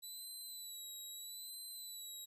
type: tone with vibrato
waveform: 15% pulse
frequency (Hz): 3951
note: B7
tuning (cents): 0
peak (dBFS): -40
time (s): 0.02-2.26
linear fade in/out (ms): 20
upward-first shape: sine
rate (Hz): 0.78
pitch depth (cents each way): 50
effects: resampled to 32000 Hz + 13-bit